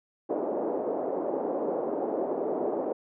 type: band-pass noise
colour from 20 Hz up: pink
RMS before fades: -30 dBFS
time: 0.29-2.93 s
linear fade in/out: 10 ms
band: 320 to 690 Hz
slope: 24 dB/octave
effects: none